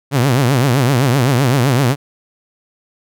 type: tone with vibrato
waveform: sawtooth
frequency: 130 Hz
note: C3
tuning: 11 cents flat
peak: -7 dBFS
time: 0.11-1.96 s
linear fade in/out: 50 ms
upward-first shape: triangle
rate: 7.8 Hz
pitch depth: 220 cents each way
effects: none